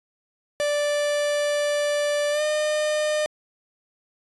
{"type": "tone with pitch glide", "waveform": "45% pulse", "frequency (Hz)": [586, 607.4], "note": ["D5", "D#5"], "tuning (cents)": [-4, -42], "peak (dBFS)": -21, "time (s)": [0.6, 3.26], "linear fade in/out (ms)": 0, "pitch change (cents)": 62, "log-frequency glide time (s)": [2.31, 2.42], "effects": ["resampled to 24000 Hz"]}